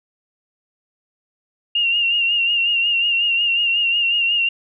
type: tone with vibrato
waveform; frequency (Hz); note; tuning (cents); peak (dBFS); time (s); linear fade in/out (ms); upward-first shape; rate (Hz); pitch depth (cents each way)
sine; 2794; F7; 0; -15; 1.75-4.49; 5; sine; 5.5; 44
effects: none